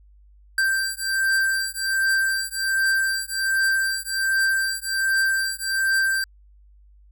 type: beating tone pair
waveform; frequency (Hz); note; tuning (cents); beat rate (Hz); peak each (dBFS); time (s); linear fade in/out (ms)
square; 1568 / 1569.3; G6 / G6; 0 / +1; 1.3; -24; 0.58-6.24; 2
effects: added 50 Hz sine -49 dBFS peak until 7.11 s